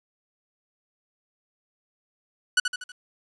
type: tone with echo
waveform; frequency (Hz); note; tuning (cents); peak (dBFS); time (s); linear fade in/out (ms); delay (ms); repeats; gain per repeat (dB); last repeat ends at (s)
sawtooth; 1480; F#6; 0; -13; 2.57-2.6; 5; 80; 4; -6; 2.92
effects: resampled to 24000 Hz + 9-bit